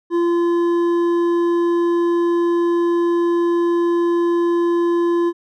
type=tone with hard clipping; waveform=sine; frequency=343.3 Hz; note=F4; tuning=30 cents flat; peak=-16 dBFS; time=0.1-5.33 s; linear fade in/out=50 ms; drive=7 dB; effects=none